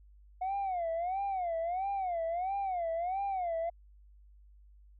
sine tone with vibrato, 724 Hz, F#5, 38 cents flat, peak -29 dBFS, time 0.41-3.7 s, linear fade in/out 10 ms, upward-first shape sine, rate 1.5 Hz, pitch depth 170 cents each way, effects tanh soft clip ceiling -29 dBFS + added 50 Hz sine -55 dBFS peak until 4.99 s

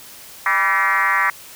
sine tone with frequency modulation, 1536 Hz, G6, 36 cents flat, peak -14 dBFS, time 0.46-1.3 s, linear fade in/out 2 ms, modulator 185 Hz, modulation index 3.1, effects white hiss -40 dBFS RMS until 1.55 s

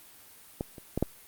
clicks, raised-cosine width 2 ms, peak -17 / -30 / -15 / -11 dBFS, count 4, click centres 0.609 / 0.782 / 0.976 / 1.026 s, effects white hiss -53 dBFS RMS until 1.27 s + Opus 32 kbps

